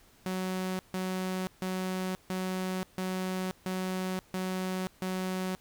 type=tone bursts; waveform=sawtooth; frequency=186 Hz; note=F#3; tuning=9 cents sharp; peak=-27 dBFS; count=8; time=0.26-5.55 s; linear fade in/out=0 ms; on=530 ms; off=150 ms; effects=pink hiss -61 dBFS RMS until 5.6 s